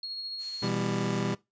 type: tone with tremolo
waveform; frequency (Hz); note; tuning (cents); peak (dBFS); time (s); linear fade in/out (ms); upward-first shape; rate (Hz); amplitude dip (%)
sine; 4300; C8; +47; -33; 0.03-0.68; 2; triangle; 14; 35
type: noise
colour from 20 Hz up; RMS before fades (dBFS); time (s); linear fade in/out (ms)
blue; -43; 0.38-1.23; 50
type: chord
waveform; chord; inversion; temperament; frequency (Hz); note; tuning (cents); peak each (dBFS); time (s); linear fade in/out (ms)
25% pulse; E minor; second; just; 123.61 / 164.81 / 197.78; B2 / E3 / G3; +2 / 0 / +16; -29 / -30 / -27; 0.62-1.35; 10
effects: noise-tail reverb RT60 0.2 s tail -20 dB re dry + resampled to 16000 Hz